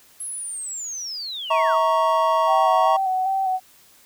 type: linear sweep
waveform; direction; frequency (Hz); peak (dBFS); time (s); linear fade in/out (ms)
sine; down; 10960 to 1046.5; -28; 0.2-1.78; 5
type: chord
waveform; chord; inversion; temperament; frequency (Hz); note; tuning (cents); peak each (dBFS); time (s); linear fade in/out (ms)
triangle; A# diminished; second; equal with one note detuned; 645.3 / 932.3 / 1108.7; E5 / A#5 / C#6; -37 / 0 / 0; -19; 1.5-2.97; 10
type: tone with vibrato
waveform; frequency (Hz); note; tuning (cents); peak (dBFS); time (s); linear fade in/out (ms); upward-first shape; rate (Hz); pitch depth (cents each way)
sine; 760; F#5; +46; -19; 2.46-3.6; 50; square; 2.5; 28
effects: white hiss -53 dBFS RMS until 4.05 s